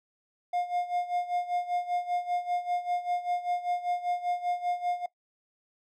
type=tone with tremolo; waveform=triangle; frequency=710 Hz; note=F5; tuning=28 cents sharp; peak=-23 dBFS; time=0.53-5.06 s; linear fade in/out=5 ms; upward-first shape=sine; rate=5.1 Hz; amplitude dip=80%; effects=noise-tail reverb RT60 0.1 s tail -19 dB re dry